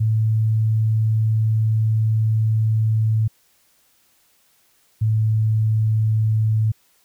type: tone pair in turn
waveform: sine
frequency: 110 / 109.44 Hz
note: A2 / A2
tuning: 0 / -9 cents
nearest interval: unison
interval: 9 cents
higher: first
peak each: -15 dBFS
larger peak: neither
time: 0-3.28 / 5.01-6.72 s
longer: first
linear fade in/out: 10 ms
effects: white hiss -60 dBFS RMS until 7.04 s